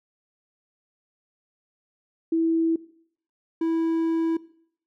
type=tone pair in turn; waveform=sine / triangle; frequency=327.7 / 327.7 Hz; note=E4 / E4; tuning=-10 / -10 cents; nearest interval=unison; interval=0 cents; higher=neither; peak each=-19 dBFS; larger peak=neither; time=2.32-2.76 / 3.61-4.37 s; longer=second; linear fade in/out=5 ms; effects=noise-tail reverb RT60 0.6 s tail -19 dB re dry